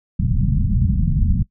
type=low-pass noise; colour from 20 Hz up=pink; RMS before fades=-17 dBFS; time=0.19-1.43 s; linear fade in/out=5 ms; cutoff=210 Hz; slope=48 dB/octave; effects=noise-tail reverb RT60 0.1 s tail -20 dB re dry